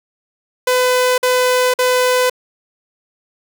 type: tone bursts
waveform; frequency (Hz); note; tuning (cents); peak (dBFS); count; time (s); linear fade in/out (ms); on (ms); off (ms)
sawtooth; 503; B4; +32; -8; 3; 0.67-2.298; 5; 510; 49
effects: none